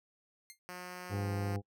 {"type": "tone with exponential decay", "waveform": "10% pulse", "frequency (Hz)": 2111, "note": "C7", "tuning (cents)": 15, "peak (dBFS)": -36, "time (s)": [0.5, 0.59], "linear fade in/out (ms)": 0, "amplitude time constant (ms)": 18}
{"type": "tone with pitch glide", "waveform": "5% pulse", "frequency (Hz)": [180.2, 175.78], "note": ["F#3", "F3"], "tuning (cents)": [-45, 12], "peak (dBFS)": -32, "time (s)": [0.69, 1.56], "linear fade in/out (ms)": 0, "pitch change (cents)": -43, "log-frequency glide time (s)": [1.13, 1.28]}
{"type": "harmonic tone", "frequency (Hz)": 100.6, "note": "G2", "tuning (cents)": 45, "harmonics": [1, 2, 3, 4, 5, 7, 8], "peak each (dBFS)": [-34, -42, -44, -45, -46, -51, -50], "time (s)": [1.09, 1.62], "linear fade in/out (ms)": 50}
{"effects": ["noise-tail reverb RT60 0.1 s tail -26 dB re dry"]}